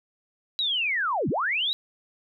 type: linear two-way sweep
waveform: sine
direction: down then up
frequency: 3951 to 107.6 to 3951 Hz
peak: -23 dBFS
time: 0.59-1.73 s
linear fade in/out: 0 ms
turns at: 1.29 s
effects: none